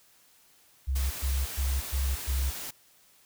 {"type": "tone bursts", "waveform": "sine", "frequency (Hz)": 66.6, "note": "C2", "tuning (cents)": 31, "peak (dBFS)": -25, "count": 5, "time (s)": [0.87, 2.51], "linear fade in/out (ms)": 20, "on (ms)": 240, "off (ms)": 110}
{"type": "noise", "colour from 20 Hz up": "white", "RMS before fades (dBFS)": -38, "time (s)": [0.95, 2.71], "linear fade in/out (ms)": 10}
{"effects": ["white hiss -61 dBFS RMS until 3.25 s"]}